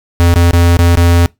square tone with dropouts, 86 Hz, F2, 26 cents flat, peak -6 dBFS, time 0.2-1.26 s, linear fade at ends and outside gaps 0 ms, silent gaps 0.34-0.359 / 0.509-0.533 / 0.769-0.79 / 0.954-0.973 s, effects noise-tail reverb RT60 0.2 s tail -24 dB re dry

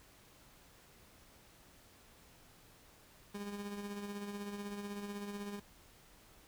30% pulse tone with tremolo, 203.4 Hz, G#3, 36 cents flat, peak -37 dBFS, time 3.34-5.6 s, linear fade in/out 10 ms, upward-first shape sine, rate 16 Hz, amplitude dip 45%, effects pink hiss -62 dBFS RMS until 6.47 s

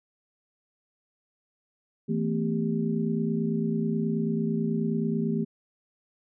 sine tone cluster, 164 / 222.9 / 252.1 / 395.5 Hz, E3 / A3 / B3 / G4, -9 / +23 / +36 / +15 cents, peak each -29 / -27 / -34 / -33 dBFS, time 2.08-5.45 s, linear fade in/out 20 ms, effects none

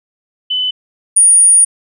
sine tone pair in turn, 3012 / 9538 Hz, F#7 / D9, +30 / +26 cents, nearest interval octave + minor sixth, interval 1996 cents, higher second, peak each -13 / -4 dBFS, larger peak second, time 0.5-0.71 / 1.16-1.65 s, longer second, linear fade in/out 10 ms, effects none

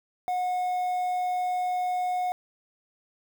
triangle tone with quantisation, 727 Hz, F#5, 31 cents flat, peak -23 dBFS, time 0.28-2.32 s, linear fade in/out 0 ms, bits 8, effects none

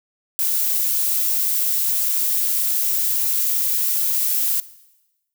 violet noise, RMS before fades -20 dBFS, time 0.39-4.6 s, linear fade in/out 0 ms, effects noise-tail reverb RT60 1.0 s tail -18 dB re dry

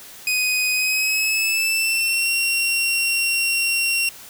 sawtooth tone with pitch glide, 2500 to 2742 Hz, D#7 to F7, +8 to -32 cents, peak -15 dBFS, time 0.27-4.09 s, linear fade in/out 2 ms, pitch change +160 cents, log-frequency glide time 0.72-2.31 s, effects white hiss -41 dBFS RMS until 4.29 s

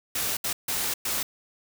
white noise bursts at uneven times, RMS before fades -28 dBFS, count 4, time 0.15-0.37 / 0.44-0.53 / 0.68-0.94 / 1.05-1.23 s, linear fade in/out 5 ms, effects none

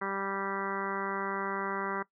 harmonic tone, 196 Hz, G3, in tune, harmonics 1 / 2 / 3 / 4 / 5 / 6 / 7 / 8 / 9 / 10, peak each -41 / -38 / -44 / -43 / -39 / -38 / -40 / -41 / -50 / -42 dBFS, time 0.01-2.03 s, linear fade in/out 10 ms, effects noise-tail reverb RT60 0.1 s tail -19 dB re dry

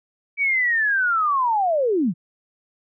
sine linear sweep, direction down, 2297 to 146.83 Hz, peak -17 dBFS, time 0.37-2.14 s, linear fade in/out 50 ms, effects none

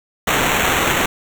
white noise with sample-and-hold, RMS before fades -17 dBFS, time 0.27-1.06 s, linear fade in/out 5 ms, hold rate 4900 Hz, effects none

